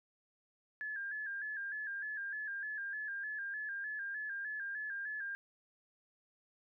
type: tone with vibrato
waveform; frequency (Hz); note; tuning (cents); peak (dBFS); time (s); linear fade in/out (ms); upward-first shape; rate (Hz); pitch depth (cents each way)
sine; 1659; G#6; -2; -38; 0.81-5.35; 0; square; 3.3; 60
effects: none